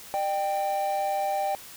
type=tone pair together; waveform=triangle; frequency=602.9 / 785 Hz; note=D5 / G5; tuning=+45 / +2 cents; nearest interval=perfect fourth; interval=457 cents; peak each=-28 / -24 dBFS; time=0.14-1.55 s; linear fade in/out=0 ms; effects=white hiss -45 dBFS RMS until 1.76 s